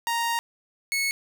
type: tone pair in turn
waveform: sawtooth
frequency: 932.3 / 2200 Hz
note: A#5 / C#7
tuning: 0 / -14 cents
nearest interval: octave + minor third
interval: 1486 cents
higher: second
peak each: -20 dBFS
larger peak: neither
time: 0.07-0.39 / 0.92-1.11 s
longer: first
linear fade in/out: 0 ms
effects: none